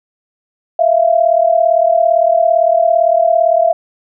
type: tone pair together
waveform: sine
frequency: 651.3 / 689 Hz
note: E5 / F5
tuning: -21 / -24 cents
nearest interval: minor second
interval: 97 cents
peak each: -11 dBFS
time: 0.79-3.73 s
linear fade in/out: 5 ms
effects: none